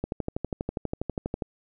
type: click train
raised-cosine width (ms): 2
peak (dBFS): -15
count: 18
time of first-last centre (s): 0.04-1.422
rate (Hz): 12.3
effects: none